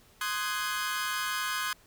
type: chord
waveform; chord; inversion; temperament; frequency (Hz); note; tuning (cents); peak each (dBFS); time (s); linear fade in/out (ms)
sawtooth; Ab dominant seventh; first; equal with one note detuned; 1046.5 / 1244.5 / 1503.2 / 1661.2; C6 / Eb6 / Gb6 / Ab6; 0 / 0 / +27 / 0; -32; 0.21-1.73; 2
effects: pink hiss -60 dBFS RMS until 1.86 s